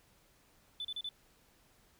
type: tone bursts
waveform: triangle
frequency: 3500 Hz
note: A7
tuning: 10 cents flat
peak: -34 dBFS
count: 4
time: 0.8-1.09 s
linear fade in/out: 2 ms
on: 47 ms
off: 34 ms
effects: tanh soft clip ceiling -34 dBFS + pink hiss -67 dBFS RMS until 1.99 s